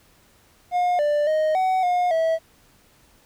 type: tone with pitch steps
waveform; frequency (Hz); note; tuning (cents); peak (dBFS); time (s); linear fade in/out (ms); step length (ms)
triangle; 715 / 590 / 622 / 750 / 716 / 650; F5 / D5 / D#5 / F#5 / F5 / E5; +41 / +8 / -1 / +23 / +43 / -24; -16; 0.71-2.39; 50; 280
effects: pink hiss -57 dBFS RMS until 3.25 s